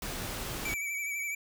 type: noise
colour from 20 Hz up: pink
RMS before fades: -37 dBFS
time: 0.02-0.74 s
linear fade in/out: 2 ms
type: tone with vibrato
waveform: square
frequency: 2296 Hz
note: D7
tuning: 40 cents flat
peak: -33 dBFS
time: 0.65-1.35 s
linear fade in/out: 5 ms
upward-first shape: sine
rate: 12 Hz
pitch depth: 41 cents each way
effects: none